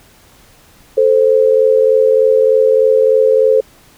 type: tone pair together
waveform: sine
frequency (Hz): 440 / 523.3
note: A4 / C5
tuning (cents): 0 / 0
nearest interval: minor third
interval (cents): 300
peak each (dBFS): -10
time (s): 0.97-3.61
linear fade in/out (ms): 10
effects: pink hiss -46 dBFS RMS until 3.97 s